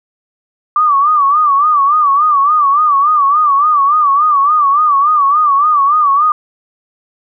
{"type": "tone with vibrato", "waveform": "sine", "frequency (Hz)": 1169, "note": "D6", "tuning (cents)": -8, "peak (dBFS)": -7, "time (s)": [0.76, 6.32], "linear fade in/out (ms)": 2, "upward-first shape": "sine", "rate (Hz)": 3.5, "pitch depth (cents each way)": 110, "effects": []}